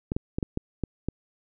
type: clicks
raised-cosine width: 3 ms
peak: -14 dBFS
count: 7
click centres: 0.119 / 0.165 / 0.385 / 0.428 / 0.574 / 0.837 / 1.086 s
effects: none